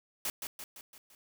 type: noise with echo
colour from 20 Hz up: white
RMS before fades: -34 dBFS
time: 0.25-0.3 s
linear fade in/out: 2 ms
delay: 170 ms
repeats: 5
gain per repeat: -5 dB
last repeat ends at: 1.15 s
effects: none